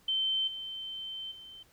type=tone with level steps; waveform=sine; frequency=3095 Hz; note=G7; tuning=23 cents flat; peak=-27 / -37 / -46 dBFS; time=0.08-1.63 s; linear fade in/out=5 ms; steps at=0.47 / 1.31 s; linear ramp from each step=10 ms; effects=pink hiss -64 dBFS RMS until 1.72 s